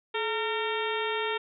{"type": "harmonic tone with a mistuned harmonic", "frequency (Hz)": 456.8, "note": "A#4", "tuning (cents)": -35, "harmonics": [1, 2, 3, 4, 5, 6, 7, 8], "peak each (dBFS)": [-31, -34, -36, -37, -38, -39, -39, -40], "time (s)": [0.14, 1.38], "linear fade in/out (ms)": 10, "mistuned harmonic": 1, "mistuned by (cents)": -100, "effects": []}